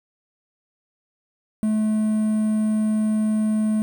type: tone with quantisation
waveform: triangle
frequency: 215.8 Hz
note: A3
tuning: 33 cents flat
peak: -16 dBFS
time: 1.63-3.82 s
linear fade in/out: 0 ms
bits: 7
effects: none